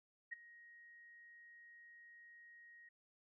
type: tone with ADSR envelope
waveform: sine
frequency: 1881 Hz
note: A#6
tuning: 15 cents sharp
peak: -40 dBFS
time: 0.31-2.89 s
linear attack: 19 ms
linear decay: 13 ms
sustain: -18 dB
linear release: 6 ms
effects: none